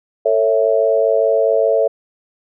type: chord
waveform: sine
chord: A major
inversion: none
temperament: equal with one note detuned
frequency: 447.2 / 554.4 / 659.3 Hz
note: A4 / C#5 / E5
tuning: +28 / 0 / 0 cents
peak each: -16 dBFS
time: 0.25-1.88 s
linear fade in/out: 10 ms
effects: none